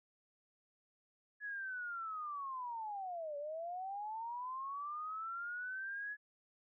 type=linear two-way sweep; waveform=sine; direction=down then up; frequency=1700 to 568 to 1700 Hz; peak=-40 dBFS; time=1.4-6.17 s; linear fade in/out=50 ms; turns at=3.37 s; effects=none

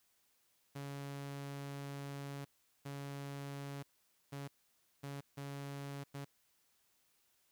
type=tone bursts at uneven times; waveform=sawtooth; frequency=140.4 Hz; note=C#3; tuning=22 cents sharp; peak=-39 dBFS; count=6; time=0.75-2.45 / 2.85-3.83 / 4.32-4.48 / 5.03-5.21 / 5.37-6.04 / 6.14-6.25 s; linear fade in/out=10 ms; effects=white hiss -75 dBFS RMS until 7.51 s

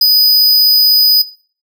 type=tone; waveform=square; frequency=4978 Hz; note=D#8; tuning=in tune; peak=-6 dBFS; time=0.01-1.22 s; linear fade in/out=5 ms; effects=noise-tail reverb RT60 0.4 s tail -17 dB re dry

